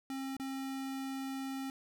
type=tone with dropouts; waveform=square; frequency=268.3 Hz; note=C4; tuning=44 cents sharp; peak=-38 dBFS; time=0.1-1.7 s; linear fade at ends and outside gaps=1 ms; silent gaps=0.367-0.398 s; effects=none